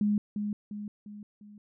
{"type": "tone with echo", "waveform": "sine", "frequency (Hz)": 207.7, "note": "G#3", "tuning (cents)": 0, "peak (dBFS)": -23, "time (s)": [0.01, 0.18], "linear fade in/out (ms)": 2, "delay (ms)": 350, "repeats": 4, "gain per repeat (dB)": -6, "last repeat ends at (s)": 1.58, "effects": []}